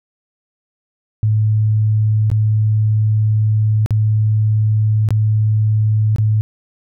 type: tone with dropouts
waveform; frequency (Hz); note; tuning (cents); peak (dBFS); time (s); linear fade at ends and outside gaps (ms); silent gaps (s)
sine; 107.8; A2; -35; -11; 1.23-6.41; 0; 2.301-2.315 / 3.861-3.907 / 5.088-5.106 / 6.161-6.184
effects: none